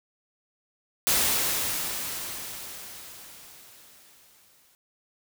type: noise with exponential decay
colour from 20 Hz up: white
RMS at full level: -22 dBFS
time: 1.07-4.75 s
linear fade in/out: 0 ms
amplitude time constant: 800 ms
effects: none